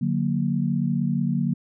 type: chord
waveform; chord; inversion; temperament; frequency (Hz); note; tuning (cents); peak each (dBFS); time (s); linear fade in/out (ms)
sine; D augmented; none; equal with one note detuned; 146.83 / 182.45 / 233.1; D3 / F#3 / A#3; 0 / -24 / 0; -25; 0.01-1.54; 10
effects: none